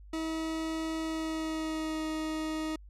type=tone with pitch glide; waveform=40% pulse; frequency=320.8 to 313.7 Hz; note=E4 to D#4; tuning=-47 to +14 cents; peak=-31 dBFS; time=0.13-2.76 s; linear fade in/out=5 ms; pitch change=-39 cents; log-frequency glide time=1-2.06 s; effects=added 50 Hz sine -48 dBFS peak until 2.89 s + low-pass 9000 Hz 12 dB/octave